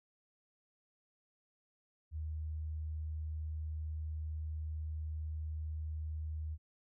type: tone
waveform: sine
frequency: 77.78 Hz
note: D#2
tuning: in tune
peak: -37 dBFS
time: 2.11-6.58 s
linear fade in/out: 50 ms
effects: none